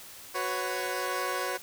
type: chord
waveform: 15% pulse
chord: F# suspended fourth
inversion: none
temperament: equal with one note detuned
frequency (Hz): 370 / 498.5 / 554.4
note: F#4 / B4 / C#5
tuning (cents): 0 / +16 / 0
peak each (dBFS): -28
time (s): 0.34-1.58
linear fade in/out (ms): 20
effects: white hiss -47 dBFS RMS until 1.62 s